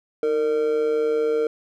triangle tone with amplitude modulation, 458.3 Hz, A#4, 29 cents flat, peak -14 dBFS, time 0.23-1.47 s, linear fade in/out 2 ms, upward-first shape sine, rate 145 Hz, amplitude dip 60%, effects none

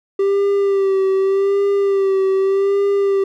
triangle tone with vibrato, 392 Hz, G4, in tune, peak -11 dBFS, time 0.19-3.24 s, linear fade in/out 5 ms, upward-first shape sine, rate 0.84 Hz, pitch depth 37 cents each way, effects none

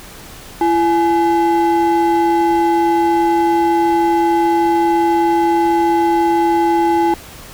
triangle ring-modulated tone, 590 Hz, D5, 8 cents sharp, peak -6 dBFS, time 0.61-7.14 s, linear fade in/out 2 ms, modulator 252 Hz, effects pink hiss -36 dBFS RMS until 7.53 s

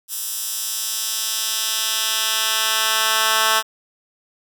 10% pulse tone with high-pass filter sweep, 220 Hz, A3, in tune, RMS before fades -21 dBFS, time 0.08-3.63 s, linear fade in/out 50 ms, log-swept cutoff 8900 to 1300 Hz, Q 0.8, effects none

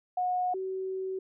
sine tone pair in turn, 727 / 378.5 Hz, F#5 / F#4, -31 / +39 cents, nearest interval major seventh, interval 1130 cents, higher first, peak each -26 / -31 dBFS, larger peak first, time 0.17-0.54 / 0.54-1.19 s, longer second, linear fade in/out 5 ms, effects none

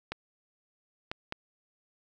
clicks, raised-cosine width 0.3 ms, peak -18 dBFS, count 3, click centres 0.12 / 1.115 / 1.324 s, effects none

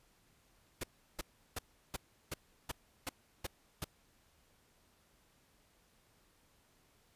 pink noise bursts, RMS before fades -39 dBFS, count 9, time 0.81-3.844 s, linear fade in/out 5 ms, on 26 ms, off 350 ms, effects pink hiss -70 dBFS RMS until 7.15 s + resampled to 32000 Hz

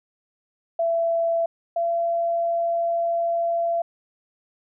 sine tone pair in turn, 669 / 678.3 Hz, E5 / E5, +25 / +49 cents, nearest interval unison, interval 24 cents, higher second, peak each -19 / -20 dBFS, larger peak first, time 0.79-1.46 / 1.76-3.82 s, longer second, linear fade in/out 5 ms, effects none

